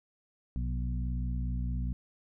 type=harmonic tone with a mistuned harmonic; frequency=61 Hz; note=B1; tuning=21 cents flat; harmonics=1 / 2 / 3 / 4; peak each=-31 / -37 / -41 / -43 dBFS; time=0.56-1.93 s; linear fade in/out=0 ms; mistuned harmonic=2; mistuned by=+53 cents; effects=none